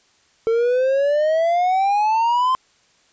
triangle exponential sweep, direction up, 447.5 to 1046.5 Hz, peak -13 dBFS, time 0.47-2.55 s, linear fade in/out 0 ms, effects white hiss -58 dBFS RMS until 3.12 s + resampled to 16000 Hz

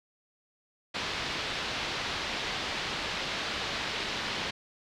white low-pass noise, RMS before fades -34 dBFS, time 0.94-4.51 s, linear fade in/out 10 ms, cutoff 4300 Hz, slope 24 dB/octave, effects none

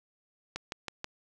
click train, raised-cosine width 0.2 ms, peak -18 dBFS, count 4, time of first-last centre 0.56-1.044 s, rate 6.2 Hz, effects none

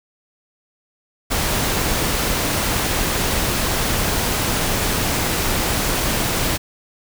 pink noise, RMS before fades -20 dBFS, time 1.3-6.58 s, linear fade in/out 20 ms, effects none

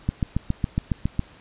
click train, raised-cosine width 5 ms, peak -9 dBFS, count 9, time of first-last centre 0.09-1.193 s, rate 7.25 Hz, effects pink hiss -50 dBFS RMS until 1.4 s + resampled to 8000 Hz

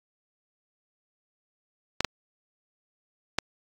clicks, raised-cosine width 0.2 ms, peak -6 dBFS, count 3, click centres 2.006 / 2.047 / 3.386 s, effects AAC 48 kbps

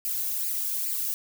violet noise with flanger, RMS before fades -29 dBFS, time 0.05-1.14 s, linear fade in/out 0 ms, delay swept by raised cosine 0.42 to 1.82 ms, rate 2.4 Hz, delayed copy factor +0.75, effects none

